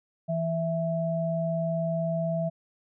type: tone pair together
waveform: sine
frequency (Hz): 164.81 / 659.2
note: E3 / E5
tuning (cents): 0 / 0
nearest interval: 2 octaves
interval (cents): 2400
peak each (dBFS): -28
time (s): 0.28-2.5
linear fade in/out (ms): 20
effects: none